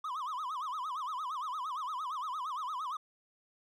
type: tone with vibrato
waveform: triangle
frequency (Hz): 1122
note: C#6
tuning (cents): +21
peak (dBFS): -33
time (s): 0.04-2.97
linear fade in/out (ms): 5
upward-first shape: sine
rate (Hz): 8.7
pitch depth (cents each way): 240
effects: none